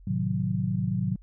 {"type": "chord", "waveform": "sine", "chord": "A diminished seventh", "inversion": "none", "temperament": "equal", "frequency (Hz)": [110, 130.81, 155.56, 185], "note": ["A2", "C3", "Eb3", "Gb3"], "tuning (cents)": [0, 0, 0, 0], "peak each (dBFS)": [-30, -31, -32, -28], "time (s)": [0.07, 1.16], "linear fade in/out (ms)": 5, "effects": ["added 44 Hz sine -47 dBFS peak until 1.22 s"]}